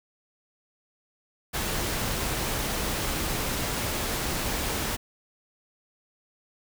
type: noise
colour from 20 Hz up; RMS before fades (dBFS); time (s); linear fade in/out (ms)
pink; -29; 1.53-4.97; 20
effects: none